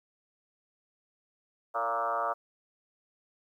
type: tone with frequency modulation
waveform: sine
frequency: 932.3 Hz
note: A#5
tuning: in tune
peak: -27 dBFS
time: 1.74-2.34 s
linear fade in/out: 20 ms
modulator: 119 Hz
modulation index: 3.4
effects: high-pass 400 Hz 12 dB/octave + 11-bit